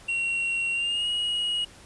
triangle tone with pitch glide, 2742 to 2895 Hz, F7 to F#7, -32 to -38 cents, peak -23 dBFS, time 0.08-1.65 s, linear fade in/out 10 ms, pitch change +94 cents, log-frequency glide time 0.72-1.09 s, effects pink hiss -50 dBFS RMS until 1.85 s + resampled to 24000 Hz

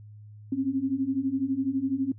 sine beating tone pair, 260.4 / 272.4 Hz, C4 / C#4, -8 / -30 cents, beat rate 12 Hz, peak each -29 / -26 dBFS, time 0.52-2.12 s, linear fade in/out 5 ms, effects noise-tail reverb RT60 0.1 s tail -20 dB re dry + added 105 Hz sine -44 dBFS peak until 2.18 s

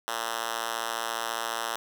5% pulse tone with high-pass filter, 114.6 Hz, A#2, 29 cents flat, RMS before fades -32 dBFS, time 0.08-1.76 s, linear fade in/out 0 ms, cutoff 750 Hz, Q 0.61, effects none

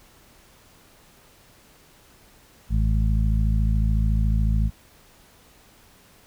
harmonic tone, 53.9 Hz, A1, 35 cents flat, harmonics 1 / 2 / 3 / 4, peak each -19 / -25 / -29 / -31 dBFS, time 2.69-4.71 s, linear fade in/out 50 ms, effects pink hiss -54 dBFS RMS until 6.26 s

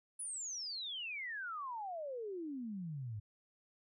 sine exponential sweep, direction down, 10260 to 99.9 Hz, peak -40 dBFS, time 0.19-3.2 s, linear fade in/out 10 ms, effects none

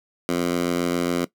10% pulse tone with high-pass filter, 87.31 Hz, F2, in tune, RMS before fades -23 dBFS, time 0.29-1.25 s, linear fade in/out 0 ms, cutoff 230 Hz, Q 1.5, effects noise-tail reverb RT60 0.1 s tail -17 dB re dry

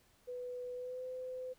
sine tone with pitch glide, 495.4 to 509.6 Hz, B4 to C5, +5 to -46 cents, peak -40 dBFS, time 0.27-1.54 s, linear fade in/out 20 ms, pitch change +49 cents, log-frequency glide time 0.75-1.04 s, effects pink hiss -69 dBFS RMS until 1.58 s

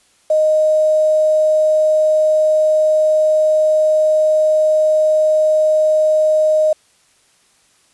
sine tone with quantisation, 620 Hz, D#5, 6 cents flat, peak -10 dBFS, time 0.3-6.73 s, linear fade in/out 5 ms, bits 6, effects white hiss -55 dBFS RMS until 7.93 s + resampled to 24000 Hz

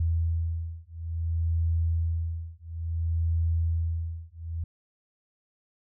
sine beating tone pair, 82.41 / 82.99 Hz, E2 / E2, 0 / +12 cents, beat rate 0.58 Hz, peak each -28 / -28 dBFS, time 0-4.64 s, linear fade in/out 5 ms, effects none

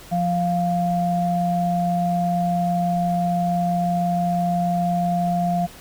sine tone pair together, 175.43 / 698.5 Hz, F3 / F5, +8 / 0 cents, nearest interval 2 octaves, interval 2392 cents, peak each -21 dBFS, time 0.11-5.67 s, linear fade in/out 20 ms, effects pink hiss -43 dBFS RMS until 5.8 s

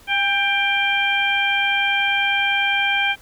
harmonic tone with a mistuned harmonic, 790 Hz, G5, 13 cents sharp, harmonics 1 / 2 / 3 / 4, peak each -24 / -22 / -20 / -24 dBFS, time 0.07-3.16 s, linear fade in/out 50 ms, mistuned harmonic 1, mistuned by +31 cents, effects pink hiss -49 dBFS RMS until 3.21 s

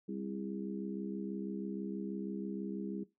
harmonic tone with a mistuned harmonic, 66.2 Hz, C2, 21 cents sharp, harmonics 3 / 4 / 5 / 6, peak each -40 / -45 / -43 / -47 dBFS, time 0.08-3.04 s, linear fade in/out 10 ms, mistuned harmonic 6, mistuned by +49 cents, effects noise-tail reverb RT60 0.2 s tail -18 dB re dry

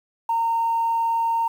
sine tone, 918 Hz, A#5, 27 cents flat, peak -18 dBFS, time 0.29-1.48 s, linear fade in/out 5 ms, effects tanh soft clip ceiling -14 dBFS + 8-bit

